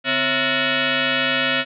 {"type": "tone with frequency modulation", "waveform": "sine", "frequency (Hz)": 544, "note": "C#5", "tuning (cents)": -33, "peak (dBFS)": -17, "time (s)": [0.04, 1.65], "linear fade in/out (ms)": 50, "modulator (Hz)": 401, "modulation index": 7.3, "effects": []}